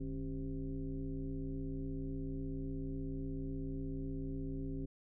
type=tone with frequency modulation; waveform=sine; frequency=151.8 Hz; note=D#3; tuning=42 cents flat; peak=-37 dBFS; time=0-4.86 s; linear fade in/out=10 ms; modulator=120 Hz; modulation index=1.6; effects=none